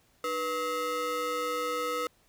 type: ring-modulated tone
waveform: square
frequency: 397.1 Hz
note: G4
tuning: 22 cents sharp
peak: -27 dBFS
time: 0.24-2.07 s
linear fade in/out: 2 ms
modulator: 887 Hz
effects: pink hiss -66 dBFS RMS until 2.28 s